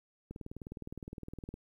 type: click train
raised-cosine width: 3 ms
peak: -30 dBFS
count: 25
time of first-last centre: 0.31-1.541 s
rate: 19.5 Hz
effects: 11-bit